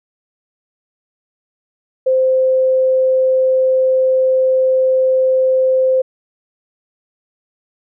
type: tone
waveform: sine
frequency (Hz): 520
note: C5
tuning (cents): -11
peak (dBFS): -10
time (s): 2.06-6.02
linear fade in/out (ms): 10
effects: none